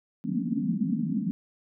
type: band-pass noise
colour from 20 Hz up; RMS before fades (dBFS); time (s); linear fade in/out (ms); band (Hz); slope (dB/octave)
pink; -28; 0.24-1.31; 0; 160 to 280; 96
effects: none